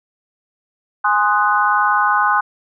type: chord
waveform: sine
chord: Ab dominant seventh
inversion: none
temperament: equal with one note detuned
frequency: 830.6 / 1046.5 / 1244.5 / 1486 Hz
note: Ab5 / C6 / Eb6 / Gb6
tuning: 0 / 0 / 0 / +7 cents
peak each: -18 dBFS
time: 1.04-2.41 s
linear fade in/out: 10 ms
effects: none